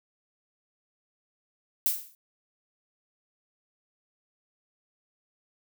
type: noise with exponential decay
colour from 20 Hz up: violet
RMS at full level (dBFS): -22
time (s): 1.86-2.15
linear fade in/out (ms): 0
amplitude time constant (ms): 63
effects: none